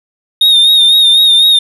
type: tone with vibrato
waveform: triangle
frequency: 3685 Hz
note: A#7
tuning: 21 cents flat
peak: -3 dBFS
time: 0.41-1.59 s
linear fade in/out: 5 ms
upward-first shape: sine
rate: 4 Hz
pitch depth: 48 cents each way
effects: none